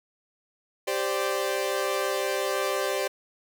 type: chord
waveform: sawtooth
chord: G suspended fourth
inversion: none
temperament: equal with one note detuned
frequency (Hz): 392 / 521.4 / 587.3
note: G4 / C5 / D5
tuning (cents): 0 / -6 / 0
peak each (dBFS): -26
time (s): 0.87-3.08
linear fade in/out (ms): 10
effects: none